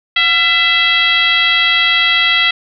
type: tone with frequency modulation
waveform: sine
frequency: 2639 Hz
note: E7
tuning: 1 cent sharp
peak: -9 dBFS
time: 0.16-2.51 s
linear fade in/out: 5 ms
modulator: 636 Hz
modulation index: 1.7
effects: none